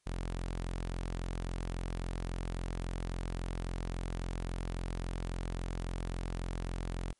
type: tone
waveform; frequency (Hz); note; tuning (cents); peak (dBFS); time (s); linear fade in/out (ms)
sawtooth; 43.65; F1; 0; -31; 0.06-7.13; 10
effects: white hiss -75 dBFS RMS until 7.19 s + MP3 48 kbps